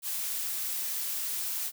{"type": "noise", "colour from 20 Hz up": "blue", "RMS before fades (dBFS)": -33, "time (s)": [0.02, 1.72], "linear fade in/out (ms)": 50, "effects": []}